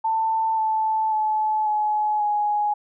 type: tone with pitch steps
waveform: sine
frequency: 890 / 875.7 / 861.7 / 847.8 / 834.2 Hz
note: A5 / A5 / A5 / G#5 / G#5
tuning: +20 / -8 / -36 / +35 / +7 cents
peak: -19 dBFS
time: 0.04-2.74 s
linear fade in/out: 10 ms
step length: 540 ms
effects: none